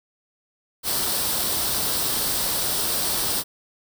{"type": "noise with comb filter", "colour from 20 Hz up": "white", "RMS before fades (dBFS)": -24, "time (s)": [0.83, 3.44], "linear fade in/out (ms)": 50, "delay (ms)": 0.22, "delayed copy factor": 0.5, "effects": []}